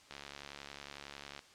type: click train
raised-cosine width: 0.2 ms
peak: -28 dBFS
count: 92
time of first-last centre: 0.11-1.392 s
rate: 71 Hz
effects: white hiss -60 dBFS RMS until 1.54 s + low-pass 6000 Hz 12 dB/octave